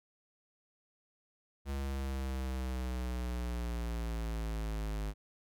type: linear sweep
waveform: square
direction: down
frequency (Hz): 69.3 to 51.5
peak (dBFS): -35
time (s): 1.65-5.14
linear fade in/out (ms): 50
effects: none